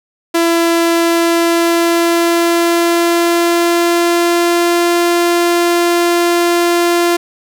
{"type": "tone with pitch glide", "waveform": "sawtooth", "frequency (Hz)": [336.3, 345.4], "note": ["E4", "F4"], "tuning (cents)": [35, -19], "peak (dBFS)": -6, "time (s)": [0.34, 7.17], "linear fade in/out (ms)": 10, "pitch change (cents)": 46, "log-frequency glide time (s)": [0.88, 4.94], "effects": []}